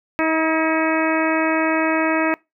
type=harmonic tone with a mistuned harmonic; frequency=318.7 Hz; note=D#4; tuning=42 cents sharp; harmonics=1 / 2 / 3 / 4 / 5 / 6 / 7 / 8; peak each=-20 / -23 / -25 / -26 / -27 / -28 / -28 / -29 dBFS; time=0.19-2.34 s; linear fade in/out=0 ms; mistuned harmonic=5; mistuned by=+30 cents; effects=noise-tail reverb RT60 0.2 s tail -23 dB re dry